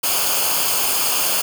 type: noise with comb filter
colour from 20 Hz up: white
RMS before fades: -19 dBFS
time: 0.03-1.42 s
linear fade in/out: 10 ms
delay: 0.52 ms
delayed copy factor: -0.65
effects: none